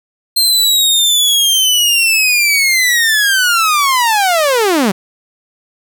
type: linear sweep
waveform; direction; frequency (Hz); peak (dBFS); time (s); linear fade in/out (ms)
sawtooth; down; 4186 to 177; -6; 0.36-4.92; 10
effects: none